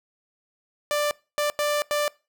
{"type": "tone bursts at uneven times", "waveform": "sawtooth", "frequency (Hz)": 590, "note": "D5", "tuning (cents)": 8, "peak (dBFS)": -18, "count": 4, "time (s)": [[0.91, 1.11], [1.38, 1.5], [1.59, 1.82], [1.91, 2.08]], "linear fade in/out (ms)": 0, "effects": ["noise-tail reverb RT60 0.3 s tail -23 dB re dry"]}